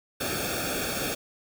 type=noise with comb filter; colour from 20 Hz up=pink; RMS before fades=-30 dBFS; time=0.2-1.15 s; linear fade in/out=10 ms; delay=1 ms; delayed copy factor=-0.95; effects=none